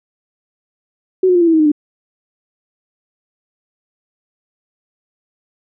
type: tone with pitch steps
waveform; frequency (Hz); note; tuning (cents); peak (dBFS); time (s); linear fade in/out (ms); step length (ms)
sine; 373.8 / 361.7 / 350 / 338.6 / 327.7 / 317.1 / 306.8 / 296.9; F#4 / F#4 / F4 / E4 / E4 / D#4 / D#4 / D4; +18 / -39 / +4 / +46 / -10 / +33 / -24 / +19; -8; 1.23-1.718; 5; 61
effects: none